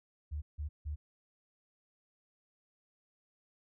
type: tone bursts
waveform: sine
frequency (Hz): 74.5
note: D2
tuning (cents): +25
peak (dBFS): -35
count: 3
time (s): 0.31-0.96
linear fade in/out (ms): 20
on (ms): 110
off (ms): 160
effects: none